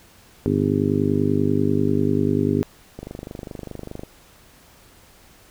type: harmonic tone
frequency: 50.2 Hz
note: G1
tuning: 42 cents sharp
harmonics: 2 / 3 / 4 / 5 / 6 / 7 / 8 / 9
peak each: -26 / -25 / -30 / -22 / -24 / -30 / -24 / -36 dBFS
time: 0.46-2.63 s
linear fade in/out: 0 ms
type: click train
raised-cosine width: 2 ms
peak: -19 dBFS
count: 27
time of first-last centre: 2.99-4.034 s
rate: 24.9 Hz
effects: pink hiss -51 dBFS RMS until 5.5 s